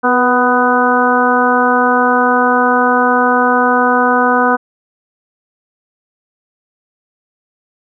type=harmonic tone with a mistuned harmonic; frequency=248.9 Hz; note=B3; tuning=14 cents sharp; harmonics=1 / 2 / 3 / 4 / 5 / 6; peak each=-16 / -16 / -16 / -16 / -16 / -16 dBFS; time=0.03-4.57 s; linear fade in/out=20 ms; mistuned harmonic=2; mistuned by=-25 cents; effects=none

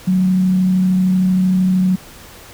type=tone with frequency modulation; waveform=sine; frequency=185.3 Hz; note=F#3; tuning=3 cents sharp; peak=-11 dBFS; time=0.07-1.96 s; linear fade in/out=10 ms; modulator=33 Hz; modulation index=0.2; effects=pink hiss -39 dBFS RMS until 2.53 s

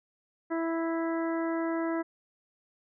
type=harmonic tone; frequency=329.6 Hz; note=E4; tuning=in tune; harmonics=1 / 2 / 3 / 4 / 5 / 6; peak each=-29 / -35 / -39 / -41 / -43 / -45 dBFS; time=0.5-2.03 s; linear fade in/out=20 ms; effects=none

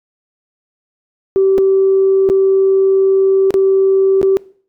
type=tone with dropouts; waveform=sine; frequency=386 Hz; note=G4; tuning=27 cents flat; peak=-7 dBFS; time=1.36-4.37 s; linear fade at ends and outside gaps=0 ms; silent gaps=1.58-1.584 / 2.29-2.299 / 3.506-3.541 / 4.215-4.229 s; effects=noise-tail reverb RT60 0.5 s tail -22 dB re dry + tanh soft clip ceiling -3 dBFS

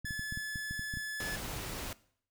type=clicks; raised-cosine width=5 ms; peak=-29 dBFS; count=10; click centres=0.047 / 0.108 / 0.194 / 0.324 / 0.374 / 0.558 / 0.71 / 0.794 / 0.939 / 0.972 s
type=tone; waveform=45% pulse; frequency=1721 Hz; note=A6; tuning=39 cents flat; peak=-36 dBFS; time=0.05-1.36 s; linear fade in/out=5 ms
type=noise; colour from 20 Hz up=pink; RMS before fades=-40 dBFS; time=1.2-1.93 s; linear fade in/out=2 ms
effects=noise-tail reverb RT60 0.6 s tail -20 dB re dry

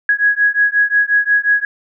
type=beating tone pair; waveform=sine; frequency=1661.2 / 1666.8 Hz; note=G#6 / G#6; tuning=0 / +6 cents; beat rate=5.6 Hz; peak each=-14 dBFS; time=0.09-1.65 s; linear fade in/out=2 ms; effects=none

